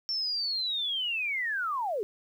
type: linear sweep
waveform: sine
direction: down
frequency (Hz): 5450 to 376.2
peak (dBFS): -28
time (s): 0.09-2.03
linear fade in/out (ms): 0
effects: 10-bit